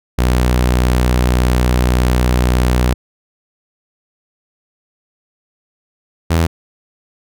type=tone pair in turn; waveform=sawtooth; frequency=61.74 / 82.41 Hz; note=B1 / E2; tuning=0 / 0 cents; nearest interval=perfect fourth; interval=500 cents; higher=second; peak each=-7 dBFS; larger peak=neither; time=0.18-2.94 / 6.3-6.47 s; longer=first; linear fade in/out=10 ms; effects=none